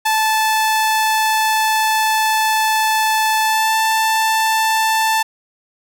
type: tone with pitch glide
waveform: sawtooth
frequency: 874 to 883.6 Hz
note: A5 to A5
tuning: -12 to +7 cents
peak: -10 dBFS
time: 0.05-5.23 s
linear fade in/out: 10 ms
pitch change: +19 cents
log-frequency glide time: 3.43-3.77 s
effects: none